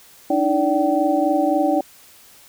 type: tone cluster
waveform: sine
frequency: 293.3 / 317 / 579 / 767 Hz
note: D4 / D#4 / D5 / G5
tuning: -2 / +32 / -25 / -38 cents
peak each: -21 dBFS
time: 0.3-1.81 s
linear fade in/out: 5 ms
effects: white hiss -48 dBFS RMS until 2.48 s